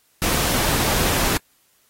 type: noise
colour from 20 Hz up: pink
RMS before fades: -21 dBFS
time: 0.22-1.37 s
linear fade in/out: 0 ms
effects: white hiss -61 dBFS RMS until 1.89 s + AAC 48 kbps